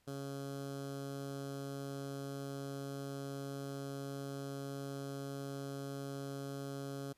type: tone with notch filter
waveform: 15% pulse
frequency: 138.59 Hz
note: C#3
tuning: in tune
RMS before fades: -43 dBFS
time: 0.07-7.13 s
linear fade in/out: 10 ms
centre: 2200 Hz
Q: 1.1
effects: pink hiss -74 dBFS RMS until 7.17 s + resampled to 32000 Hz